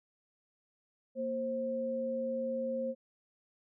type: tone pair together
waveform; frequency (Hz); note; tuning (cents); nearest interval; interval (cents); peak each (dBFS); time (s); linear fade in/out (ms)
sine; 233.7 / 529; A#3 / C5; +5 / +19; octave + major second; 1414; -38 / -33; 1.15-2.95; 50
effects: none